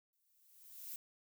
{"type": "noise with exponential growth", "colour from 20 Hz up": "violet", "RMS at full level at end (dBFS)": -44, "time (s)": [0.13, 0.96], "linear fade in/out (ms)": 2, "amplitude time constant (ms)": 180, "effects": []}